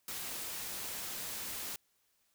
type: noise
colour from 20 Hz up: white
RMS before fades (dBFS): -41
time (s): 0.08-1.76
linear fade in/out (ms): 2
effects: white hiss -75 dBFS RMS until 2.34 s